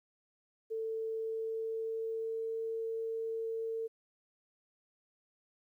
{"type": "tone with pitch glide", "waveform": "sine", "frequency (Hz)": [445.6, 450.8], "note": ["A4", "A4"], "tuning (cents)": [22, 42], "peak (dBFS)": -34, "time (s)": [0.7, 3.88], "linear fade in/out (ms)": 20, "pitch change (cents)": 20, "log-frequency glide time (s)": [1.11, 2.68], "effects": ["12-bit"]}